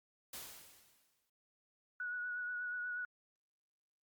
white noise with exponential decay, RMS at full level -45 dBFS, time 0.33-1.3 s, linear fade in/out 5 ms, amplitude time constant 210 ms
sine tone with vibrato, 1466 Hz, F#6, 16 cents flat, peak -38 dBFS, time 2-3.05 s, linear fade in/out 2 ms, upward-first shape triangle, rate 8.3 Hz, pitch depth 26 cents each way
effects Opus 48 kbps

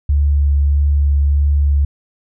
sine tone with vibrato, 71.6 Hz, D2, 43 cents flat, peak -10 dBFS, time 0.09-1.85 s, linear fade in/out 5 ms, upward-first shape triangle, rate 1.6 Hz, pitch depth 15 cents each way, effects none

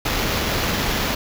pink noise with sample-and-hold, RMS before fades -22 dBFS, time 0.05-1.15 s, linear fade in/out 5 ms, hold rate 8820 Hz, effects none

